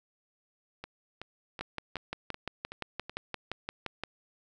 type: two click trains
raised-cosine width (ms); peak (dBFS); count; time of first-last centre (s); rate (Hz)
0.3; -24 / -18; 7 / 15; 0.84-3.096 / 1.61-4.036; 2.66 / 5.77
effects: none